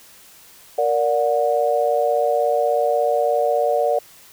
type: chord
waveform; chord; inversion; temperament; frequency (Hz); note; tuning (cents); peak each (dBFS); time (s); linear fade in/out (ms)
sine; Bb augmented; none; just; 466.2 / 582.7 / 728.4; Bb4 / D5 / F#5; 0 / -14 / -27; -21 / -19 / -21; 0.78-3.99; 5
effects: white hiss -47 dBFS RMS until 4.32 s